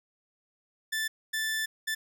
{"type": "tone bursts at uneven times", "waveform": "sawtooth", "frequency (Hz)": 1760, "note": "A6", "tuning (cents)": 0, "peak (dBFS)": -25, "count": 3, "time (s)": [[0.92, 1.08], [1.33, 1.66], [1.87, 1.95]], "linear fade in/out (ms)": 10, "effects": []}